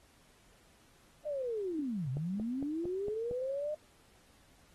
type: linear two-way sweep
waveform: sine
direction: down then up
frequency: 615 to 123.3 to 615 Hz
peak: -33 dBFS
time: 1.25-3.75 s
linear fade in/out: 10 ms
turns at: 2.1 s
type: click train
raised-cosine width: 2 ms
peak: -29 dBFS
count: 6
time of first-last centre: 2.17-3.312 s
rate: 4.38 Hz
effects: pink hiss -65 dBFS RMS until 4.74 s + AAC 32 kbps